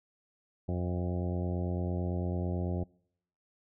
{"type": "harmonic tone with a mistuned harmonic", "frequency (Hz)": 89, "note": "F2", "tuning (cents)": 33, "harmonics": [1, 2, 3, 4, 5, 6, 7, 8, 9], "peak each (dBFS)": [-32, -35, -42, -40, -46, -45, -45, -49, -51], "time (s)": [0.68, 2.84], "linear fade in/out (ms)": 10, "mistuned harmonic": 8, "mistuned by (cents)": -36, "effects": ["noise-tail reverb RT60 0.7 s tail -25 dB re dry"]}